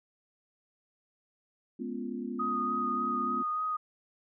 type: chord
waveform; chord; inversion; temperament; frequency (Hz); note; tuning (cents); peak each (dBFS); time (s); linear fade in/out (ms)
sine; C# dominant seventh; second; equal with one note detuned; 210.3 / 246.9 / 277.2 / 349.2; G#3 / B3 / C#4 / E#4; +22 / 0 / 0 / 0; -40 / -36 / -42 / -41; 1.79-3.43; 10
type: tone with vibrato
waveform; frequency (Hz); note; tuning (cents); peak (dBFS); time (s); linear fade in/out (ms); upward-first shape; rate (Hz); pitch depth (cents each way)
sine; 1244.5; D#6; 0; -29; 2.39-3.77; 10; sine; 3.4; 16
effects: none